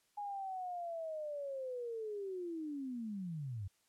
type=linear sweep; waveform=sine; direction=down; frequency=830.6 to 90 Hz; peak=-39 dBFS; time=0.17-3.68 s; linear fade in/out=10 ms; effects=white hiss -75 dBFS RMS until 3.88 s + low-pass 11000 Hz 12 dB/octave